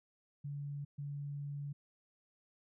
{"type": "tone bursts at uneven times", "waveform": "sine", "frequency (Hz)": 143.2, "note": "D3", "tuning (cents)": -43, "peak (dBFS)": -39, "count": 2, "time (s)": [[0.44, 0.85], [0.98, 1.73]], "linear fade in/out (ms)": 10, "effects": []}